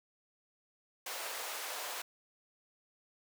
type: high-pass noise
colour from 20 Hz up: pink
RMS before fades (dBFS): -41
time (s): 1.06-2.02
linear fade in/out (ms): 5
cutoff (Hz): 520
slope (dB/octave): 24
effects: none